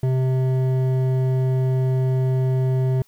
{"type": "tone with hard clipping", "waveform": "sine", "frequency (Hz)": 130, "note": "C3", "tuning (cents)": -11, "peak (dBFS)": -19, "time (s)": [0.03, 3.02], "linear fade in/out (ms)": 2, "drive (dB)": 10, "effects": ["white hiss -59 dBFS RMS until 3.07 s"]}